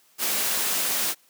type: noise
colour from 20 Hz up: white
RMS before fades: -25 dBFS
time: 0.18-1.15 s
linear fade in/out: 50 ms
effects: white hiss -60 dBFS RMS until 1.29 s + high-pass 200 Hz 12 dB/octave